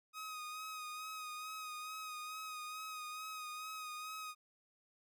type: tone with vibrato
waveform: sawtooth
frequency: 1254 Hz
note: D#6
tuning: 13 cents sharp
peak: -40 dBFS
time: 0.13-4.35 s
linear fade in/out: 50 ms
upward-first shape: sine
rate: 2.3 Hz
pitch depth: 31 cents each way
effects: none